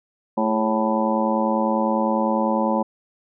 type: harmonic tone with a mistuned harmonic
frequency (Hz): 110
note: A2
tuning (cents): 0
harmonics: 2 / 3 / 4 / 5 / 6 / 7 / 8 / 9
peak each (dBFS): -22 / -28 / -34 / -24 / -36 / -29 / -26 / -27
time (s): 0.37-2.83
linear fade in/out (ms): 10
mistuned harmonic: 4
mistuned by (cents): -100
effects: none